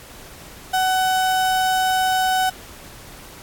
35% pulse tone, 750 Hz, F#5, 23 cents sharp, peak -15 dBFS, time 0.73-2.5 s, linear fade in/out 10 ms, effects pink hiss -41 dBFS RMS until 3.42 s + AAC 64 kbps

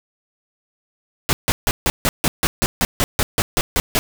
pink noise bursts, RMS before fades -17 dBFS, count 15, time 1.29-3.99 s, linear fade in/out 0 ms, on 40 ms, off 150 ms, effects none

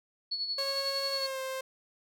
sine tone with tremolo, 4400 Hz, C#8, 14 cents flat, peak -29 dBFS, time 0.31-1.27 s, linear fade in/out 10 ms, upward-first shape sine, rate 11 Hz, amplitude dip 55%
sawtooth tone with pitch glide, 549 to 526.3 Hz, C#5 to C5, -17 to +10 cents, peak -30 dBFS, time 0.58-1.61 s, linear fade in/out 5 ms, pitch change -73 cents, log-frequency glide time 1.12-1.4 s
effects none

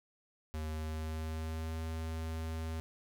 square tone with pitch glide, 78 to 80.56 Hz, D#2 to E2, +5 to -39 cents, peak -37 dBFS, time 0.54-2.8 s, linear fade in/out 0 ms, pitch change +56 cents, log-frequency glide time 0.66-1.79 s, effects none

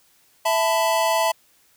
square chord, E suspended fourth, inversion none, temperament equal with one note detuned, 659.3 / 880 / 999.8 Hz, E5 / A5 / B5, 0 / 0 / +21 cents, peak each -22 / -23 / -25 dBFS, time 0.45-1.32 s, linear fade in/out 10 ms, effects white hiss -59 dBFS RMS until 1.76 s

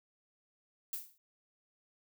violet noise with exponential decay, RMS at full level -35 dBFS, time 0.93-1.18 s, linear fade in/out 1 ms, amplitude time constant 53 ms, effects none

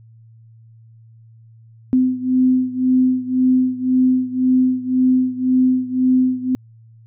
sine beating tone pair, 255.3 / 257.2 Hz, C4 / C4, -42 / -30 cents, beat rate 1.9 Hz, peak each -15 / -18 dBFS, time 1.93-6.55 s, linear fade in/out 0 ms, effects added 113 Hz sine -43 dBFS peak until 7.06 s

